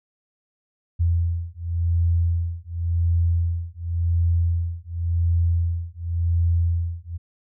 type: beating tone pair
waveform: sine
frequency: 84.5 / 85.41 Hz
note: E2 / F2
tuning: +43 / -38 cents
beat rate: 0.91 Hz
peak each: -22 dBFS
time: 0.99-7.18 s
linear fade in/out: 20 ms
effects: none